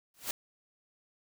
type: noise with exponential growth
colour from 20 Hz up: white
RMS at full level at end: -30 dBFS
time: 0.14-0.31 s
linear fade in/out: 2 ms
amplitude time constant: 35 ms
effects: none